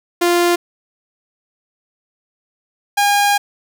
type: tone pair in turn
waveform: sawtooth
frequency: 348.3 / 813.2 Hz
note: F4 / G#5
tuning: -5 / -37 cents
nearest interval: octave + minor third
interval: 1468 cents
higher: second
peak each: -8 dBFS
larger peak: neither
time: 0.21-0.56 / 2.97-3.38 s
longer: second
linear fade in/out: 10 ms
effects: none